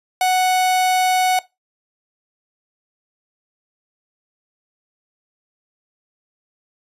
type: tone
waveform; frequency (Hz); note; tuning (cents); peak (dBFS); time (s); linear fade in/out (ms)
45% pulse; 740; F#5; 0; -14; 0.21-1.39; 2
effects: noise-tail reverb RT60 0.2 s tail -19 dB re dry + resampled to 32000 Hz